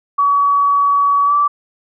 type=tone with pitch glide; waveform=sine; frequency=1134 to 1160.5 Hz; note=C#6 to D6; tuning=+39 to -21 cents; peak=-10 dBFS; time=0.18-1.48 s; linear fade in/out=10 ms; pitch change=+40 cents; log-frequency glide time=1.25-1.33 s; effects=none